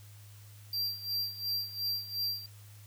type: tone with tremolo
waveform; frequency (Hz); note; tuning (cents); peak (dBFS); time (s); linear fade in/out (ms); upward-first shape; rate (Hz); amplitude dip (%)
square; 4723; D8; +9; -30; 0.73-2.46; 2; sine; 2.8; 80
effects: added 103 Hz sine -50 dBFS peak until 2.86 s + white hiss -59 dBFS RMS until 2.86 s